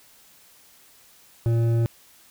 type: tone with hard clipping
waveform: sine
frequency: 115.8 Hz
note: A#2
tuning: 11 cents flat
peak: -20 dBFS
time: 1.46-1.86 s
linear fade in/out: 0 ms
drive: 9 dB
effects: white hiss -54 dBFS RMS until 2.3 s